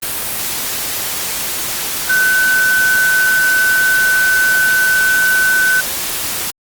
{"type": "tone in noise", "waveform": "sine", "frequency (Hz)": 1513, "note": "F#6", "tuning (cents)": 38, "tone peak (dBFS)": -10, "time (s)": [2.09, 5.81], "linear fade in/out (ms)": 10, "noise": "white", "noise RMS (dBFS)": -20, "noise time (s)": [0.02, 6.51], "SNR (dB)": 7, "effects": ["Opus 32 kbps"]}